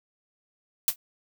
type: noise with exponential decay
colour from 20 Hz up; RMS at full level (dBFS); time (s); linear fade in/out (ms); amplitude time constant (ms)
blue; -17; 0.88-0.96; 1; 16
effects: none